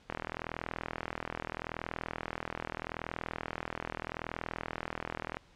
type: click train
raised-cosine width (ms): 0.5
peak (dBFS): -20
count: 216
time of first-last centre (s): 0.1-5.37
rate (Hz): 40.8
effects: pink hiss -62 dBFS RMS until 5.55 s + low-pass 5000 Hz 12 dB/octave